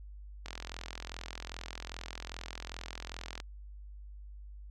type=click train; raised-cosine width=0.2 ms; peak=-23 dBFS; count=126; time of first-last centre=0.46-3.401 s; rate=42.5 Hz; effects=added 50 Hz sine -45 dBFS peak until 4.7 s